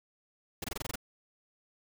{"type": "noise bursts", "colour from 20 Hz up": "pink", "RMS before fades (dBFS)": -36, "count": 8, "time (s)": [0.62, 0.957], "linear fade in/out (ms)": 5, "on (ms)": 22, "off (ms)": 23, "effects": []}